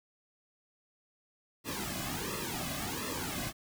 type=noise with flanger; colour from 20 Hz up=pink; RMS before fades=-37 dBFS; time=1.64-3.53 s; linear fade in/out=50 ms; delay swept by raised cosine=1.3 to 2.21 ms; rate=1.4 Hz; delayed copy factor=-0.9; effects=none